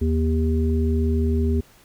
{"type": "harmonic tone", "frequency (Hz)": 79.3, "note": "D#2", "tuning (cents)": 33, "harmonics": [1, 3, 5], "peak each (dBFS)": [-19, -24, -27], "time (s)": [0.01, 1.61], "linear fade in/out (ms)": 10, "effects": ["pink hiss -53 dBFS RMS until 1.84 s"]}